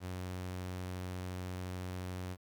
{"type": "tone", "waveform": "sawtooth", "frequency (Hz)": 91.4, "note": "F#2", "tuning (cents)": -21, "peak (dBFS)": -35, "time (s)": [0, 2.37], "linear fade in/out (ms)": 50, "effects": ["11-bit"]}